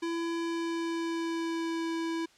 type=tone with pitch glide; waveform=square; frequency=335 to 329.8 Hz; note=E4 to E4; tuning=+28 to +1 cents; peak=-31 dBFS; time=0.02-2.26 s; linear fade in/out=10 ms; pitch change=-27 cents; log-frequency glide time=0.37-1.87 s; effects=white hiss -61 dBFS RMS until 2.37 s + low-pass 6000 Hz 12 dB/octave